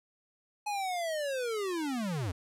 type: linear sweep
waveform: square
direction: down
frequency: 847 to 80.3 Hz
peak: -32 dBFS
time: 0.66-2.32 s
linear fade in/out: 10 ms
effects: low-pass 12000 Hz 12 dB/octave